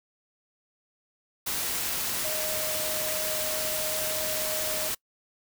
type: tone in noise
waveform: sine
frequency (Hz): 622.3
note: D#5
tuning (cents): 0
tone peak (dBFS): -34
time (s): 2.24-4.89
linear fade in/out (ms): 10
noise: white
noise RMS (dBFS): -30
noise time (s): 1.46-4.95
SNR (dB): -7
effects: noise-tail reverb RT60 0.1 s tail -25 dB re dry